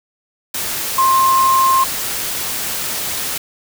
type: tone in noise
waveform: sine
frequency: 1058 Hz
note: C6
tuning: 19 cents sharp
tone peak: -10 dBFS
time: 0.98-1.84 s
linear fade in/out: 5 ms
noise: white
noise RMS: -22 dBFS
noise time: 0.54-3.38 s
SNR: +9 dB
effects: none